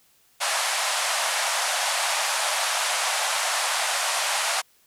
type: band-pass noise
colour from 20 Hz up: pink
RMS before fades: -25 dBFS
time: 0.4-4.62 s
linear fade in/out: 20 ms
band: 620 to 11000 Hz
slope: 48 dB/octave
effects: white hiss -61 dBFS RMS until 4.86 s